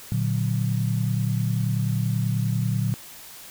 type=chord; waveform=sine; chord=Bb augmented; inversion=none; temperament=equal; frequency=116.54 / 146.83 / 185 Hz; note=Bb2 / D3 / F#3; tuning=0 / 0 / 0 cents; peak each=-23 / -27 / -28 dBFS; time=0.12-2.94 s; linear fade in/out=0 ms; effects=white hiss -43 dBFS RMS until 3.5 s